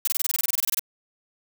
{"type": "noise bursts", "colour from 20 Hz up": "blue", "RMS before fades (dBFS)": -23, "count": 16, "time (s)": [0.05, 0.794], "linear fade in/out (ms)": 2, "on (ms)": 24, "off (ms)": 24, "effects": []}